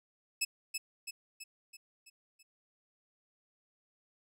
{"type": "tone with echo", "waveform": "15% pulse", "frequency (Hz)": 2601, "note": "E7", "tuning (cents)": -24, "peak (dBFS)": -22, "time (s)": [0.41, 0.45], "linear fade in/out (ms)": 10, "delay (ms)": 330, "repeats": 6, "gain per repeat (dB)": -5, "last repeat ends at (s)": 2.43, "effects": []}